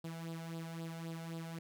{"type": "tone with flanger", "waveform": "sawtooth", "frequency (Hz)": 164.81, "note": "E3", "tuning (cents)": 0, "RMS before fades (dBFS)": -44, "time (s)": [0.04, 1.59], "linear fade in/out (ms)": 5, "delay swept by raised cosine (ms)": [0.23, 1.43], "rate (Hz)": 3.8, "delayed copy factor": 0.65, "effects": []}